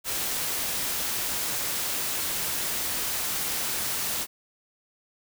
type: noise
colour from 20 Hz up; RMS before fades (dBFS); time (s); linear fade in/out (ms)
white; -29; 0.04-4.27; 50
effects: none